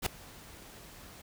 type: noise with ADSR envelope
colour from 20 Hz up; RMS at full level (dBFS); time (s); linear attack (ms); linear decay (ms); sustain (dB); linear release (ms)
pink; -28; 0.02-1.22; 43; 3; -23; 11
effects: none